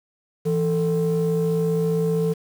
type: ring-modulated tone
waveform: triangle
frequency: 138.7 Hz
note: C#3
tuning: 1 cent sharp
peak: -12 dBFS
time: 0.45-2.34 s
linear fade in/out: 20 ms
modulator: 305 Hz
effects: tanh soft clip ceiling -14 dBFS + 7-bit